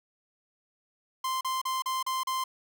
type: tone bursts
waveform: 45% pulse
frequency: 1043 Hz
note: C6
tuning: 6 cents flat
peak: -28 dBFS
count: 6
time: 1.24-2.44 s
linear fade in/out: 5 ms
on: 170 ms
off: 36 ms
effects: none